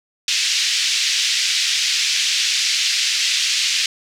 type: band-pass noise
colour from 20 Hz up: white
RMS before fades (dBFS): -19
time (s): 0.28-3.86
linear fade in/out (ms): 2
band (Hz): 2200 to 5800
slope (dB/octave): 24
effects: none